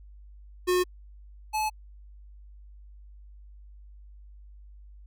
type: tone pair in turn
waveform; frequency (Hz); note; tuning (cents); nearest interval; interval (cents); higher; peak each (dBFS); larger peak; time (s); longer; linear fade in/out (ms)
square; 361.9 / 860.7; F#4 / A5; -38 / -38; octave + minor third; 1500; second; -22 / -26; first; 0.67-0.84 / 1.53-1.7; neither; 20
effects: added 50 Hz sine -46 dBFS peak until 5.06 s